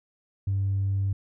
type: tone with tanh clipping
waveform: triangle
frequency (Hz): 98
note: G2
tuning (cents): 0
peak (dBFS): -23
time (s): 0.47-1.13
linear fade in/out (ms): 5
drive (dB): 5
effects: none